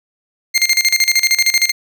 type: tone with tremolo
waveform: 20% pulse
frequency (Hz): 2111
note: C7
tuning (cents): +15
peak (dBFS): -4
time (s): 0.54-1.72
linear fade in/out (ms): 20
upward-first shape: square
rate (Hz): 13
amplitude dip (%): 80
effects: none